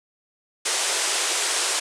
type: band-pass noise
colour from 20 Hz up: white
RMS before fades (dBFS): -24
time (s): 0.65-1.8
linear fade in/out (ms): 10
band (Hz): 340 to 9500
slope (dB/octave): 48
effects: none